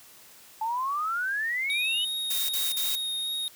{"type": "exponential sweep", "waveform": "sine", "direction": "up", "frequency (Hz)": [865, 3046], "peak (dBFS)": -26, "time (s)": [0.61, 2.05], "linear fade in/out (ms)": 5}
{"type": "tone with vibrato", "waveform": "square", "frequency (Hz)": 3729, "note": "A#7", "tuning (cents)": 0, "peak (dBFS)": -29, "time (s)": [1.7, 3.48], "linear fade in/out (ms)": 0, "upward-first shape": "sine", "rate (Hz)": 2.6, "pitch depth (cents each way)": 11}
{"type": "noise bursts", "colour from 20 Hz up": "blue", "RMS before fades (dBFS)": -30, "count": 3, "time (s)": [2.3, 2.956], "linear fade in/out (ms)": 5, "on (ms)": 190, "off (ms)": 43}
{"effects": ["white hiss -52 dBFS RMS until 3.55 s", "high-pass 60 Hz 12 dB/octave"]}